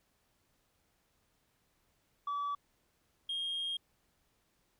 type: tone pair in turn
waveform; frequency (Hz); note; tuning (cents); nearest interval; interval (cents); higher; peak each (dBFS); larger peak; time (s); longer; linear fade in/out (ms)
sine; 1148 / 3236; D6 / G#7; -40 / -46; octave + tritone; 1794; second; -31 / -32; first; 2.27-2.55 / 3.29-3.77; second; 5
effects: tanh soft clip ceiling -32 dBFS + pink hiss -75 dBFS RMS until 4.79 s